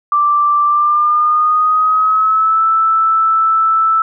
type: tone with pitch glide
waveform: sine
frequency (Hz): 1174.7 to 1318.6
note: D6 to E6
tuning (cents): 0 to 0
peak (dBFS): -9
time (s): 0.12-4.02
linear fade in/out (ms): 2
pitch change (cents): +200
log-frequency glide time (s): 0.65-2.64
effects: none